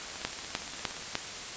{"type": "two click trains", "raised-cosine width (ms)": 0.2, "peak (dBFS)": [-11, -24], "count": [4, 17], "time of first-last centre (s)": [[0.25, 1.154], [0.1, 1.025]], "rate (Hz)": [3.32, 17.3], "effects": ["white hiss -39 dBFS RMS until 1.56 s", "resampled to 16000 Hz"]}